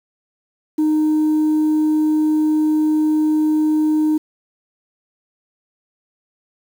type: tone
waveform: sine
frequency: 308.2 Hz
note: D#4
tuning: 16 cents flat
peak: -11 dBFS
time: 0.78-4.18 s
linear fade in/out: 10 ms
effects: tanh soft clip ceiling -12 dBFS + 7-bit